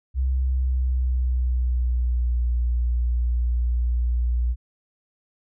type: tone with pitch glide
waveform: sine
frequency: 65 to 59.95 Hz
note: C2 to A#1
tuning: -11 to +49 cents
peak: -19 dBFS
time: 0.14-4.56 s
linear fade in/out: 50 ms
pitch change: -140 cents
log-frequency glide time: 0.27-2.42 s
effects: none